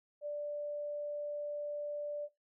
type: tone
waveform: sine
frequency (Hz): 587.3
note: D5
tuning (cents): 0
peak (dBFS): -36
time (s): 0.21-2.29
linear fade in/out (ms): 50
effects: noise-tail reverb RT60 0.2 s tail -19 dB re dry